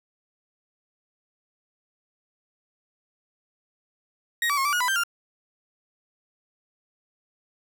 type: tone with pitch steps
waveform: 35% pulse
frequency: 1880 / 1149 / 1082 / 1162 / 1447 / 995 / 1574 / 1397 Hz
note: A#6 / D6 / C#6 / D6 / F#6 / B5 / G6 / F6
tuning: +14 / -38 / -42 / -19 / -39 / +13 / +7 / 0 cents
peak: -20 dBFS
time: 4.42-5.036 s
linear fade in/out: 2 ms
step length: 77 ms
effects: none